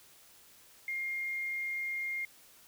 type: tone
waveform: sine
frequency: 2124 Hz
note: C7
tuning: 25 cents sharp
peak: -33 dBFS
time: 0.88-2.25 s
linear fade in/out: 2 ms
effects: white hiss -59 dBFS RMS until 2.67 s